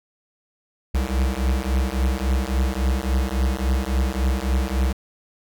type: beating tone pair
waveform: square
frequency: 63.1 / 66.7 Hz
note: B1 / C2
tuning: +38 / +34 cents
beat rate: 3.6 Hz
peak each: -23 dBFS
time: 0.94-4.93 s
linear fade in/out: 10 ms
effects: none